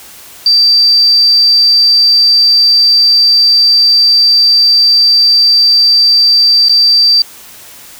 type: tone with dropouts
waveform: sine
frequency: 4670 Hz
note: D8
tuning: 11 cents flat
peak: -4 dBFS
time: 0.46-7.22 s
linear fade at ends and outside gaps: 2 ms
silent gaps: 6.686-6.694 s
effects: white hiss -34 dBFS RMS until 7.99 s